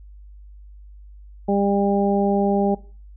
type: harmonic tone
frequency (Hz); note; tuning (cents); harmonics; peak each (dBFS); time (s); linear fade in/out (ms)
200; G3; +35; 1 / 2 / 3 / 4; -20 / -22 / -25 / -25; 1.48-2.75; 10
effects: noise-tail reverb RT60 0.4 s tail -20 dB re dry + added 50 Hz sine -40 dBFS peak until 3.16 s